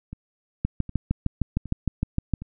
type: two click trains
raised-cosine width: 5 ms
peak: -23 / -10 dBFS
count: 4 / 12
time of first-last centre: 0.13-2.42 / 0.65-2.337 s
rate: 1.31 / 6.52 Hz
effects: none